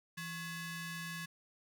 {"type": "ring-modulated tone", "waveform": "sawtooth", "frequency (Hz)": 926, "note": "A#5", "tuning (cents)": -12, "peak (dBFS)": -34, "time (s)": [0.17, 1.26], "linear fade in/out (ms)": 10, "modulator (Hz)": 759, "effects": []}